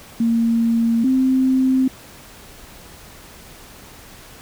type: tone pair in turn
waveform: sine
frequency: 230.3 / 261 Hz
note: A#3 / C4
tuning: -21 / -4 cents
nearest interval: major second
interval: 217 cents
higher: second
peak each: -14 / -13 dBFS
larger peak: second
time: 0.2-1.04 / 1.04-1.88 s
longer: neither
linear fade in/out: 5 ms
effects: pink hiss -42 dBFS RMS until 4.41 s